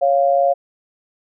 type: tone pair together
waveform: sine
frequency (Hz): 554.4 / 698.5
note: C#5 / F5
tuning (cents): 0 / 0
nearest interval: major third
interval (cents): 400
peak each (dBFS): -15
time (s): 0.01-0.54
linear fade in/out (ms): 20
effects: none